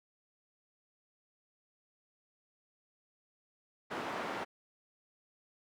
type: band-pass noise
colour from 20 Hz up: white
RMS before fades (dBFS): -39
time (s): 3.9-4.45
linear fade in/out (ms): 20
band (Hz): 190 to 1300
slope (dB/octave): 12
effects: none